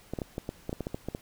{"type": "clicks", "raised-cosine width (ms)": 2, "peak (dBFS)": -19, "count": 12, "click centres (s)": [0.136, 0.188, 0.218, 0.381, 0.491, 0.694, 0.729, 0.807, 0.869, 0.945, 1.086, 1.149], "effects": ["pink hiss -56 dBFS RMS until 1.21 s"]}